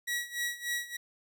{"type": "tone with tremolo", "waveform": "sawtooth", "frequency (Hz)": 1922, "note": "B6", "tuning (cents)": -48, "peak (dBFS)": -26, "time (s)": [0.07, 0.97], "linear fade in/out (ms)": 10, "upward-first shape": "sine", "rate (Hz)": 3.4, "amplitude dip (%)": 85, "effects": []}